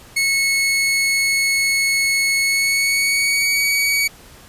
sawtooth tone with pitch glide, 2194 to 2257 Hz, C#7 to C#7, -18 to +31 cents, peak -12 dBFS, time 0.16-4.08 s, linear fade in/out 10 ms, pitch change +49 cents, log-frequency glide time 2.41-3.62 s, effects pink hiss -44 dBFS RMS until 4.48 s + resampled to 32000 Hz

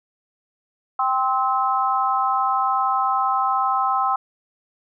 sine chord, C major, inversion second, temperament equal with one note detuned, 784 / 1046.5 / 1293.6 Hz, G5 / C6 / E6, 0 / 0 / -33 cents, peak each -22 dBFS, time 0.99-4.16 s, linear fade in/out 5 ms, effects none

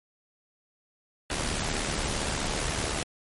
pink noise with amplitude modulation, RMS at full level -27 dBFS, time 1.3-3.03 s, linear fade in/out 2 ms, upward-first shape sine, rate 75.4 Hz, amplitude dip 55%, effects MP3 48 kbps

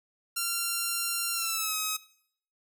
5% pulse tone with pitch glide, 1378 to 1271 Hz, F6 to D#6, -24 to +36 cents, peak -17 dBFS, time 0.36-1.97 s, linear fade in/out 10 ms, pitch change -140 cents, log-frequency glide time 1.33-1.75 s, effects noise-tail reverb RT60 0.6 s tail -18 dB re dry

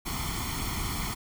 pink noise with comb filter, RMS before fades -32 dBFS, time 0.05-1.15 s, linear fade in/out 20 ms, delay 0.92 ms, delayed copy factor +0.8, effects none

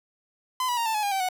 45% pulse tone with pitch steps, 1020 / 973.9 / 930 / 888 / 847.9 / 809.6 / 773 / 738.1 Hz, C6 / B5 / A#5 / A5 / G#5 / G#5 / G5 / F#5, -44 / -24 / -4 / +16 / +36 / -44 / -24 / -4 cents, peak -24 dBFS, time 0.6-1.288 s, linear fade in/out 2 ms, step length 86 ms, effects none

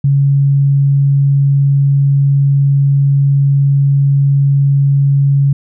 sine tone, 139.5 Hz, C#3, 11 cents sharp, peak -7 dBFS, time 0.04-5.53 s, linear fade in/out 5 ms, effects none

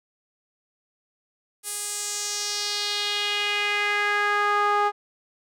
sawtooth tone with band-pass filter sweep, 412.1 Hz, G#4, 13 cents flat, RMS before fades -25 dBFS, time 1.63-4.92 s, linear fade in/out 50 ms, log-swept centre 10000 to 1000 Hz, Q 2.4, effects none

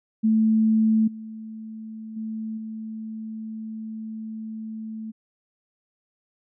sine tone with level steps, 220 Hz, A3, in tune, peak -16 / -34 / -28 / -31 dBFS, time 0.23-5.12 s, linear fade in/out 20 ms, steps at 1.07 / 2.16 / 2.57 s, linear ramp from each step 10 ms, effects none

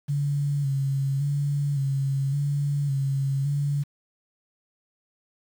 sine tone with vibrato, 140 Hz, C#3, 18 cents sharp, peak -22 dBFS, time 0.08-3.84 s, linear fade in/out 20 ms, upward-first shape square, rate 0.89 Hz, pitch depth 40 cents each way, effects 8-bit

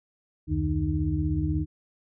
sine tone cluster, 71.7 / 88.1 / 153.6 / 307.5 Hz, D2 / F2 / D#3 / D#4, -41 / +16 / -22 / -20 cents, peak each -29 dBFS, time 0.47-1.66 s, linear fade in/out 50 ms, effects none

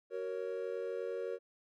triangle chord, F# major, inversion none, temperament equal with one note detuned, 374.7 / 466.2 / 554.4 Hz, F#4 / A#4 / C#5, +22 / 0 / 0 cents, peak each -40 / -37 / -40 dBFS, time 0.1-1.39 s, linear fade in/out 50 ms, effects none

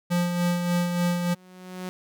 square tone with tremolo, 175.4 Hz, F3, 8 cents sharp, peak -21 dBFS, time 0.1-1.35 s, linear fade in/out 20 ms, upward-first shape sine, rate 3.4 Hz, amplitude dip 45%
sawtooth tone with exponential growth, 183.4 Hz, F#3, 15 cents flat, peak -26 dBFS, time 0.97-1.89 s, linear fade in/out 0 ms, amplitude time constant 200 ms
effects none

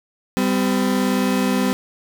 35% pulse tone pair together, 196 / 254.7 Hz, G3 / C4, 0 / -46 cents, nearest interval perfect fourth, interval 454 cents, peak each -18 dBFS, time 0.37-1.73 s, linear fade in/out 0 ms, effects 8-bit

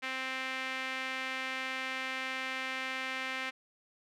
sawtooth tone with band-pass filter, 261.6 Hz, C4, in tune, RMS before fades -37 dBFS, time 0.02-3.51 s, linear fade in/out 20 ms, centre 2200 Hz, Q 2.1, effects none

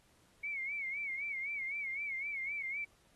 sine tone with vibrato, 2217 Hz, C#7, in tune, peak -36 dBFS, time 0.43-2.85 s, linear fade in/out 10 ms, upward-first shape sine, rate 3.9 Hz, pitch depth 99 cents each way, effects pink hiss -69 dBFS RMS until 3.15 s + AAC 32 kbps

